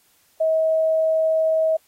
sine tone, 639 Hz, D#5, 46 cents sharp, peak -16 dBFS, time 0.4-1.77 s, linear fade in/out 10 ms, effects white hiss -60 dBFS RMS until 1.87 s + AAC 48 kbps

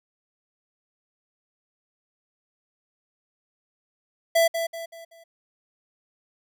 square tone with echo, 665 Hz, E5, 15 cents sharp, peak -17 dBFS, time 4.35-4.48 s, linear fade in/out 10 ms, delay 190 ms, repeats 4, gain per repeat -8 dB, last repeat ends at 5.24 s, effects none

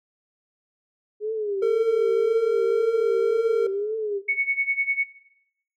sine tone with vibrato, 415.3 Hz, G#4, in tune, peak -24 dBFS, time 1.2-4.22 s, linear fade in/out 50 ms, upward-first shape triangle, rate 1.9 Hz, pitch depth 130 cents each way
triangle tone with pitch glide, 454.6 to 458 Hz, A#4 to A#4, -43 to -31 cents, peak -17 dBFS, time 1.62-3.67 s, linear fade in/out 5 ms, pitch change +12 cents, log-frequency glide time 2.27-2.51 s
sine tone with tremolo, 2217 Hz, C#7, in tune, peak -18 dBFS, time 4.28-5.04 s, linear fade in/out 10 ms, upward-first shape sine, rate 10 Hz, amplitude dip 85%
effects noise-tail reverb RT60 0.8 s tail -18 dB re dry

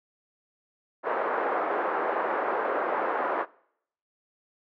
pink band-pass noise, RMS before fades -28 dBFS, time 1.03-3.46 s, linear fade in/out 50 ms, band 400 to 1500 Hz, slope 24 dB/octave, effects noise-tail reverb RT60 0.7 s tail -23 dB re dry

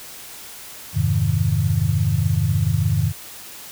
sine chord, F minor seventh, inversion none, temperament equal, 87.31 / 103.83 / 130.81 / 155.56 Hz, F2 / Ab2 / C3 / Eb3, 0 / 0 / 0 / 0 cents, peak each -23 / -20 / -23 / -22 dBFS, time 0.93-3.13 s, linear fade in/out 50 ms, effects white hiss -38 dBFS RMS until 3.71 s

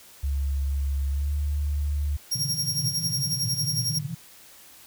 sine tone with pitch glide, 69.3 to 72.83 Hz, C#2 to D2, 0 to -14 cents, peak -23 dBFS, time 0.23-2.17 s, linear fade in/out 10 ms, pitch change +86 cents, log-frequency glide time 1.1-1.32 s
sawtooth tone with tremolo, 5588 Hz, F8, in tune, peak -20 dBFS, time 2.31-3.99 s, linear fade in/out 10 ms, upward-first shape sine, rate 11 Hz, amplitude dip 70%
pink band-pass noise, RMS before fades -32 dBFS, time 2.35-4.15 s, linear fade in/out 10 ms, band 110 to 170 Hz, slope 96 dB/octave
effects white hiss -50 dBFS RMS until 4.86 s

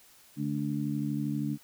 harmonic tone, 72.6 Hz, D2, 19 cents flat, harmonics 2 / 3 / 4, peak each -33 / -33 / -33 dBFS, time 0.36-1.58 s, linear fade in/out 50 ms, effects white hiss -58 dBFS RMS until 1.63 s

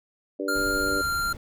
harmonic tone, 97.3 Hz, G2, 12 cents flat, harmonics 3 / 4 / 5 / 6, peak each -31 / -32 / -33 / -34 dBFS, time 0.39-1.02 s, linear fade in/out 10 ms
square tone with pitch glide, 1400 to 1386.3 Hz, F6 to F6, +4 to -13 cents, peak -25 dBFS, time 0.48-1.33 s, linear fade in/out 5 ms, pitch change -17 cents, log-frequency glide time 0.81-1.11 s
brown noise, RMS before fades -37 dBFS, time 0.55-1.37 s, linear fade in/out 2 ms
effects none

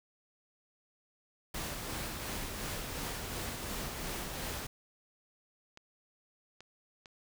pink noise with tremolo, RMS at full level -38 dBFS, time 1.54-4.67 s, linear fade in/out 5 ms, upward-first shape sine, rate 2.8 Hz, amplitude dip 30%
clicks, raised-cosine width 0.2 ms, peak -33 dBFS, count 3, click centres 5.774 / 6.606 / 7.058 s
effects none

